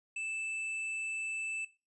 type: tone with tanh clipping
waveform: sine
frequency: 2637 Hz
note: E7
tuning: in tune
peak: -37 dBFS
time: 0.16-1.65 s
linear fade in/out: 5 ms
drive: 15 dB
effects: noise-tail reverb RT60 0.3 s tail -17 dB re dry + resampled to 24000 Hz